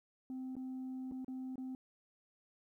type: tone with dropouts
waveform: sine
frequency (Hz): 259.1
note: C4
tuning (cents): -17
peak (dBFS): -38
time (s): 0.3-1.75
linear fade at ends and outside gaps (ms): 1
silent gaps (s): 0.554-0.566 / 1.113-1.12 / 1.246-1.281 / 1.557-1.58
effects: tanh soft clip ceiling -39 dBFS + 13-bit